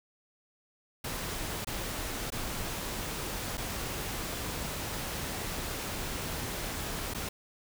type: noise with dropouts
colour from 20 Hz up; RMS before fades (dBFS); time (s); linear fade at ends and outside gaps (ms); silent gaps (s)
pink; -36; 1.04-7.29; 5; 1.647-1.67 / 2.303-2.32 / 3.572-3.577 / 7.138-7.146
effects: none